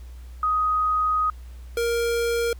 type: tone pair in turn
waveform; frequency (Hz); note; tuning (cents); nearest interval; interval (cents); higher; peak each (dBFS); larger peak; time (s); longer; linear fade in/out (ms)
sine / square; 1252 / 468.1; D#6 / A#4; +10 / +7; octave + perfect fourth; 1703; first; -19 / -22; first; 0.43-1.3 / 1.77-2.53; first; 2
effects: added 61 Hz sine -37 dBFS peak until 2.59 s + pink hiss -56 dBFS RMS until 2.59 s